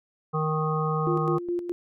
harmonic tone, 155.56 Hz, D#3, in tune, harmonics 1 / 3 / 5 / 7 / 8, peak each -26 / -30 / -34 / -32 / -31 dBFS, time 0.33-1.39 s, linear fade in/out 20 ms
sine tone with tremolo, 349.2 Hz, F4, in tune, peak -24 dBFS, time 1.07-1.72 s, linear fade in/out 0 ms, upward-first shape square, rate 4.8 Hz, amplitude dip 60%
effects none

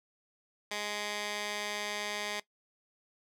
15% pulse tone with band-pass filter, 207.7 Hz, G#3, in tune, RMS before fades -37 dBFS, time 0.71-2.4 s, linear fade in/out 5 ms, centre 3500 Hz, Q 0.69, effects noise-tail reverb RT60 0.1 s tail -18 dB re dry

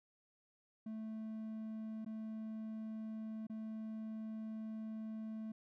triangle tone with dropouts, 219.4 Hz, A3, 5 cents flat, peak -40 dBFS, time 0.86-5.52 s, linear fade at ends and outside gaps 5 ms, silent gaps 2.048-2.061 / 3.469-3.497 s, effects none

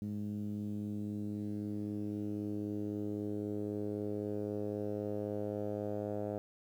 10% pulse tone with low-pass filter sweep, 103.83 Hz, G#2, in tune, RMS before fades -38 dBFS, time 0.02-6.38 s, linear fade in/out 0 ms, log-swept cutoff 210 to 630 Hz, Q 2.2, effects 11-bit

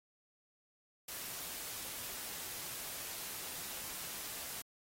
white noise, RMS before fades -44 dBFS, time 1.08-4.62 s, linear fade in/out 5 ms, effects AAC 48 kbps

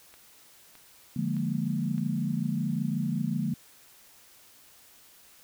click train, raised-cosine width 0.3 ms, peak -35 dBFS, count 4, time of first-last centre 0.14-1.98 s, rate 1.63 Hz
sine chord, Bb dominant seventh, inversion first, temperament equal, 146.83 / 174.61 / 207.7 / 233.1 Hz, D3 / F3 / Ab3 / Bb3, 0 / 0 / 0 / 0 cents, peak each -32 dBFS, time 1.16-3.54 s, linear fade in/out 5 ms
effects white hiss -56 dBFS RMS until 5.43 s

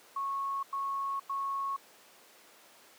sine tone bursts, 1100 Hz, C#6, 14 cents flat, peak -31 dBFS, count 3, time 0.16-1.764 s, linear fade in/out 5 ms, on 470 ms, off 97 ms, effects pink hiss -57 dBFS RMS until 2.98 s + high-pass 400 Hz 12 dB/octave

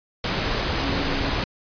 sine tone in noise, 277.2 Hz, C#4, in tune, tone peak -30 dBFS, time 0.82-1.3 s, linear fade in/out 2 ms, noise pink, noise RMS -24 dBFS, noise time 0.24-1.44 s, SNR -9 dB, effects resampled to 11025 Hz

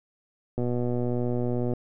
click train, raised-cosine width 2 ms, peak -16 dBFS, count 142, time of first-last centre 0.58-1.736 s, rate 122 Hz, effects none

